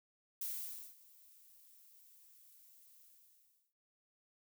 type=noise with ADSR envelope; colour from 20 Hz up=violet; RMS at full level=-40 dBFS; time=0.41-3.74 s; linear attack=5 ms; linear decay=530 ms; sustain=-23 dB; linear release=730 ms; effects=noise-tail reverb RT60 0.1 s tail -22 dB re dry